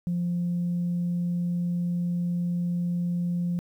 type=tone; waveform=sine; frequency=174.61 Hz; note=F3; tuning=in tune; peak=-23 dBFS; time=0.07-3.59 s; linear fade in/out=0 ms; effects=tanh soft clip ceiling -21 dBFS + 10-bit